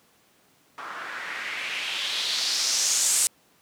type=noise with low-pass filter sweep; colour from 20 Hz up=blue; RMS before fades=-27 dBFS; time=0.78-3.27 s; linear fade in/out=0 ms; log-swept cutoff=1200 to 8700 Hz; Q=2.6; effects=pink hiss -61 dBFS RMS until 3.61 s + high-pass 150 Hz 12 dB/octave